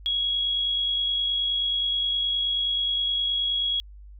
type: tone with amplitude modulation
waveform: sine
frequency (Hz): 3322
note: G#7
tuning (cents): 0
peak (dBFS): -21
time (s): 0.06-3.8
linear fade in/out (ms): 0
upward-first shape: sine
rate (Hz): 49.5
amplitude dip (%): 30
effects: added 50 Hz sine -42 dBFS peak until 4.19 s